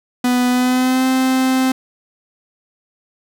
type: tone with pitch glide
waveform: 45% pulse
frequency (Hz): 248 to 260.2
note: B3 to C4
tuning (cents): +7 to -9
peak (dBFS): -13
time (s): 0.24-1.72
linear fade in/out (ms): 5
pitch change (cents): +84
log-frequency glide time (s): 0.49-1.06
effects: none